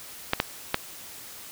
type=clicks; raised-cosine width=0.3 ms; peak=-5 dBFS; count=3; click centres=0.334 / 0.401 / 0.744 s; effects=white hiss -43 dBFS RMS until 1.51 s